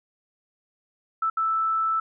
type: tone bursts at uneven times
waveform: sine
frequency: 1318.5 Hz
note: E6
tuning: in tune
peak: -21 dBFS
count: 2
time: 1.22-1.3 / 1.37-2 s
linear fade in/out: 5 ms
effects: none